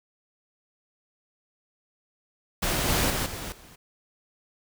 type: noise with level steps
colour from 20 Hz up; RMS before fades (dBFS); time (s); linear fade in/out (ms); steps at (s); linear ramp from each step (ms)
pink; -26 / -24 / -28 / -36 / -50; 2.62-3.76; 10; 2.88 / 3.1 / 3.26 / 3.52; 2
effects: none